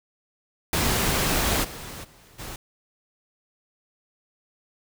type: noise with level steps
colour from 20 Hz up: pink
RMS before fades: -23 / -38 / -53 / -37 dBFS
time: 0.73-2.56 s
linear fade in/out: 2 ms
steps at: 1.63 / 2.03 / 2.38 s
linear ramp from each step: 20 ms
effects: none